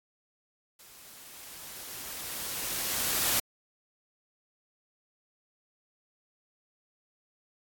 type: noise with level ramp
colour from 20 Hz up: white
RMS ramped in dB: -53 to -26 dBFS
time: 0.79-3.4 s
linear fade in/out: 5 ms
effects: AAC 64 kbps